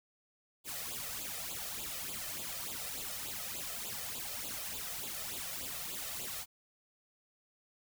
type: noise with flanger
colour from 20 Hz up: white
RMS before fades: -41 dBFS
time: 0.64-6.46 s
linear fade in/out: 50 ms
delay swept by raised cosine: 0.26 to 1.66 ms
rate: 3.4 Hz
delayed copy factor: +0.8
effects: none